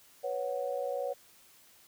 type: chord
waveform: sine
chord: B suspended second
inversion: none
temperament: equal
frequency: 493.9 / 554.4 / 740 Hz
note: B4 / C#5 / F#5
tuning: 0 / 0 / 0 cents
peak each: -36 / -34 / -39 dBFS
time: 0.23-1.14 s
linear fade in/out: 20 ms
effects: white hiss -60 dBFS RMS until 1.87 s